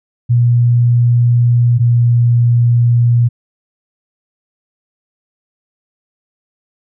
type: tone pair in turn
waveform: sine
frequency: 120.2 / 119.37 Hz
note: B2 / A#2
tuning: -46 / +42 cents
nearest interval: unison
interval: 12 cents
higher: first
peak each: -7 dBFS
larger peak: neither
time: 0.29-1.79 / 1.79-3.29 s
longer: neither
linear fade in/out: 20 ms
effects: none